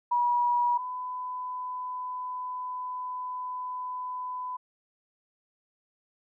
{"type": "tone pair in turn", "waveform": "sine", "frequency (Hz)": [967, 1002.7], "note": ["B5", "B5"], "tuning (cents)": [-37, 26], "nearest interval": "minor second", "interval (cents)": 63, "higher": "second", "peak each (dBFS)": [-22, -32], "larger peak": "first", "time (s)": [[0.11, 0.78], [0.78, 4.57]], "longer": "second", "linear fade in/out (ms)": 10, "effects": []}